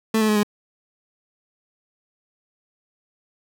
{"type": "tone with pitch steps", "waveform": "30% pulse", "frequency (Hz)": [221, 216.5, 212, 207.6], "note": ["A3", "A3", "G#3", "G#3"], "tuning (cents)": [8, -28, 36, 0], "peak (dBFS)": -14, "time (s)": [0.14, 0.432], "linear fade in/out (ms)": 5, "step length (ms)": 73, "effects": []}